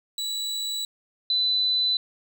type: tone pair in turn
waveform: 35% pulse / sine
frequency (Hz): 3932 / 4001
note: B7 / B7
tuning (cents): -8 / +22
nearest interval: unison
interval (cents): 30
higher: second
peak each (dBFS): -25 / -20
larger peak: second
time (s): 0.18-0.85 / 1.3-1.97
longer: neither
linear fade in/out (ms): 2
effects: none